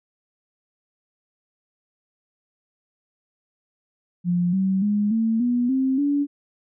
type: tone with pitch steps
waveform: sine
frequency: 176.1 / 190.93 / 207 / 224.5 / 243.4 / 263.9 / 286.1 Hz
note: F3 / G3 / G#3 / A3 / B3 / C4 / D4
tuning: +15 / -45 / -5 / +35 / -25 / +15 / -45 cents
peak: -18 dBFS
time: 4.24-6.27 s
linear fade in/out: 50 ms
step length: 290 ms
effects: none